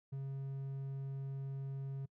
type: tone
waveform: triangle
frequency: 136.3 Hz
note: C#3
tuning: 29 cents flat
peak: -37 dBFS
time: 0.12-2.06 s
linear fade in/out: 10 ms
effects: noise-tail reverb RT60 0.1 s tail -26 dB re dry